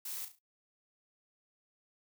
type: noise with echo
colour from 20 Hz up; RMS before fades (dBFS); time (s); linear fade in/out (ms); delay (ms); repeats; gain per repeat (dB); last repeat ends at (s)
blue; -41; 0.05-0.25; 5; 35; 4; -8; 0.39
effects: noise-tail reverb RT60 0.1 s tail -17 dB re dry